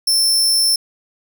sawtooth tone, 5350 Hz, E8, 25 cents sharp, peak -10 dBFS, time 0.07-0.76 s, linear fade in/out 5 ms, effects none

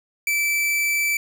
45% pulse tone, 2321 Hz, D7, 21 cents flat, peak -19 dBFS, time 0.27-1.17 s, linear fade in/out 2 ms, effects none

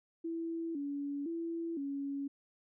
sine tone with pitch steps, 331 / 284.1 / 333.6 / 279.3 Hz, E4 / C#4 / E4 / C#4, +7 / +43 / +21 / +13 cents, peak -35 dBFS, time 0.24-2.28 s, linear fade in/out 10 ms, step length 510 ms, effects none

